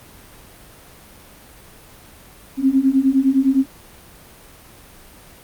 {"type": "beating tone pair", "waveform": "sine", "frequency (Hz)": [261.6, 271.4], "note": ["C4", "C#4"], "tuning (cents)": [0, -36], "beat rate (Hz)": 9.8, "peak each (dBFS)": [-17, -15], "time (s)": [2.57, 3.66], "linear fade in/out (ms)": 50, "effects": ["pink hiss -44 dBFS RMS until 5.43 s", "Opus 32 kbps"]}